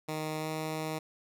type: tone with pitch glide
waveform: 10% pulse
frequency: 155.56 to 157 Hz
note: D#3 to D#3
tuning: 0 to +16 cents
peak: -25 dBFS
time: 0.08-0.99 s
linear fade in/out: 10 ms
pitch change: +16 cents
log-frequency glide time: 0.38-0.48 s
effects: none